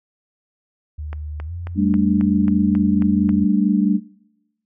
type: tone with pitch glide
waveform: sine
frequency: 75.5 to 86.73 Hz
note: D2 to F2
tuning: +48 to -11 cents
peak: -26 dBFS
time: 0.98-3.45 s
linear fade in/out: 10 ms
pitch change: +241 cents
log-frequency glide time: 1.45-1.52 s
type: click train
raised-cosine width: 0.5 ms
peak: -19 dBFS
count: 9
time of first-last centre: 1.13-3.292 s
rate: 3.7 Hz
type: chord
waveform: sine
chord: G suspended second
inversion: none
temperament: just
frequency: 196 / 220.5 / 294 Hz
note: G3 / A3 / D4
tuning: 0 / +4 / +2 cents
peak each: -17 / -20 / -20 dBFS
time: 1.75-4 s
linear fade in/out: 50 ms
effects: noise-tail reverb RT60 1.0 s tail -24 dB re dry